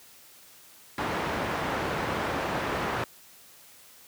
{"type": "low-pass noise", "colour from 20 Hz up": "white", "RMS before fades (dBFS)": -30, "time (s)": [0.98, 3.04], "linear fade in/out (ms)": 2, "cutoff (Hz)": 1300, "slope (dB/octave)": 12, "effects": ["white hiss -53 dBFS RMS until 4.07 s", "high-pass 60 Hz 12 dB/octave"]}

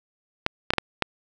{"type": "clicks", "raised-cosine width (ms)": 0.3, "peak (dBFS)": -4, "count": 5, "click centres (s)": [0.464, 0.705, 0.736, 0.783, 1.023], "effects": []}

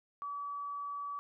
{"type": "tone", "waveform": "sine", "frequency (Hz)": 1145, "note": "D6", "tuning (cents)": -44, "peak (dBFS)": -37, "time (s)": [0.22, 1.19], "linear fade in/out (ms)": 0, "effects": []}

